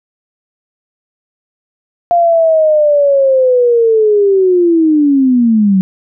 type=linear sweep; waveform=sine; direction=down; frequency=698.5 to 184.6 Hz; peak=-6 dBFS; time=2.11-5.81 s; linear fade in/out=0 ms; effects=none